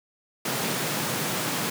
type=high-pass noise; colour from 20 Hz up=pink; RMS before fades=-28 dBFS; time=0.45-1.7 s; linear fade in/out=5 ms; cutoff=120 Hz; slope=48 dB/octave; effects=none